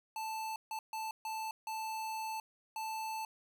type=tone bursts at uneven times; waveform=square; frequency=880 Hz; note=A5; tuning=in tune; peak=-38 dBFS; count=6; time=0.16-0.56 / 0.71-0.79 / 0.93-1.11 / 1.25-1.51 / 1.67-2.4 / 2.76-3.25 s; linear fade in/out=2 ms; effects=none